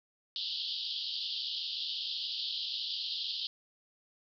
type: band-pass noise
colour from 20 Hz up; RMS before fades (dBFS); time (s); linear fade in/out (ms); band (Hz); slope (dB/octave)
pink; -37; 0.36-3.47; 0; 3000 to 4900; 96
effects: none